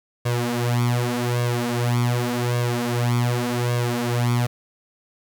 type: tone with flanger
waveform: sawtooth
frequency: 120.9 Hz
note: B2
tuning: 36 cents flat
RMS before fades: -22 dBFS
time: 0.25-4.47 s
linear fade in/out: 10 ms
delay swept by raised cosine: 1.8 to 7.4 ms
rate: 0.86 Hz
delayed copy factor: +0.8
effects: 9-bit